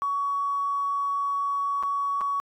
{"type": "tone with dropouts", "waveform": "triangle", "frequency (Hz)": 1124, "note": "C#6", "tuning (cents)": 24, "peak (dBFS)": -20, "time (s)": [0.02, 2.4], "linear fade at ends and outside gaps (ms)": 0, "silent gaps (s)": [[1.827, 1.834], [2.209, 2.214]], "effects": ["tanh soft clip ceiling -22 dBFS"]}